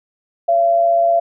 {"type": "tone pair together", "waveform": "sine", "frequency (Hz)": [561.2, 679], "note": ["C#5", "F5"], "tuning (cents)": [21, -49], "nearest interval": "minor third", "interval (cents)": 330, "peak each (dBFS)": [-23, -11], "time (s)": [0.48, 1.2], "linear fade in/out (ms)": 10, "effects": []}